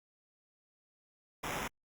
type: noise with sample-and-hold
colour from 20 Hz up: white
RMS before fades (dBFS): -38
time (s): 1.43-1.68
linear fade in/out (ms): 10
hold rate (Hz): 4410
effects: Opus 48 kbps